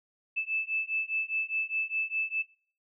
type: beating tone pair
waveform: sine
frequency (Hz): 2625 / 2629.9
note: E7 / E7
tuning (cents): -8 / -5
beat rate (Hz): 4.9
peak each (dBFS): -31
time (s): 0.36-2.43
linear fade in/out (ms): 20
effects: noise-tail reverb RT60 0.4 s tail -18 dB re dry